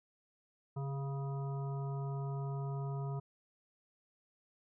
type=harmonic tone with a mistuned harmonic; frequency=138.59 Hz; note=C#3; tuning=in tune; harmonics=1 / 3 / 5 / 7 / 9; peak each=-36 / -47 / -50 / -51 / -54 dBFS; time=0.76-3.2 s; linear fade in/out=10 ms; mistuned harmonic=3; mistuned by=-26 cents; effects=none